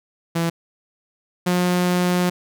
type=tone pair in turn; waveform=sawtooth; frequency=167.4 / 178.9 Hz; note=E3 / F3; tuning=+27 / +42 cents; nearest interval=minor second; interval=115 cents; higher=second; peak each=-15 / -13 dBFS; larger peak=second; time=0.35-0.5 / 1.46-2.3 s; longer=second; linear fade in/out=10 ms; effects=none